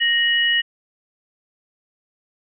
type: tone pair together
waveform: sine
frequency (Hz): 1864.7 / 2922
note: A#6 / F#7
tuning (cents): 0 / -22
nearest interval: minor sixth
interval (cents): 778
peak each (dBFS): -18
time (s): 0-0.62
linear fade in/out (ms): 20
effects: none